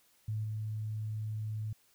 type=tone with level steps; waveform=sine; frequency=108.1 Hz; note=A2; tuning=30 cents flat; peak=-32 / -34 dBFS; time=0.28-1.73 s; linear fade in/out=5 ms; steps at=0.44 s; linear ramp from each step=2 ms; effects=white hiss -68 dBFS RMS until 1.94 s